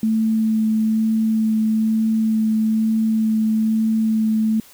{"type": "tone with vibrato", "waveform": "sine", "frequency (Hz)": 220, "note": "A3", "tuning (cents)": 0, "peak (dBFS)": -15, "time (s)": [0.03, 4.6], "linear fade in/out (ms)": 2, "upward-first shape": "sine", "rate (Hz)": 1.1, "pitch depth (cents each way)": 10, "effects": ["white hiss -47 dBFS RMS until 4.73 s"]}